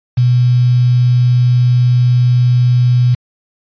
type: tone with quantisation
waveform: sine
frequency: 123.47 Hz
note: B2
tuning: in tune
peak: -7 dBFS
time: 0.17-3.15 s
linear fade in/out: 10 ms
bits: 5
effects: resampled to 11025 Hz